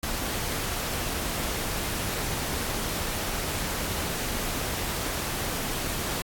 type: noise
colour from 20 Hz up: pink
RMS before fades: -30 dBFS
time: 0.03-6.22 s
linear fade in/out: 2 ms
effects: AAC 64 kbps